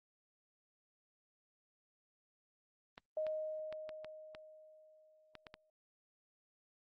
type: clicks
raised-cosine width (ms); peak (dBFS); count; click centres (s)
0.3; -33; 9; 2.979 / 3.267 / 3.726 / 3.892 / 4.046 / 4.349 / 5.353 / 5.468 / 5.541
type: tone with exponential decay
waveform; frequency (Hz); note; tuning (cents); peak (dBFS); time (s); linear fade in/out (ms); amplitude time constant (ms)
sine; 622.3; D#5; 0; -34; 3.17-5.7; 2; 550
effects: Opus 24 kbps